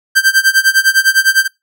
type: tone with tremolo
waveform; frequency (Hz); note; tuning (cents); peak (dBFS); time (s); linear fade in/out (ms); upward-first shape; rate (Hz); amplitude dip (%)
45% pulse; 1568; G6; 0; -5; 0.15-1.48; 20; sine; 9.9; 90
effects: noise-tail reverb RT60 0.2 s tail -23 dB re dry